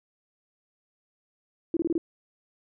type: tone bursts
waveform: sine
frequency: 332.2 Hz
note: E4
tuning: 13 cents sharp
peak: -22 dBFS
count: 5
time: 1.74-1.98 s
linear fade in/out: 2 ms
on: 28 ms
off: 25 ms
effects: none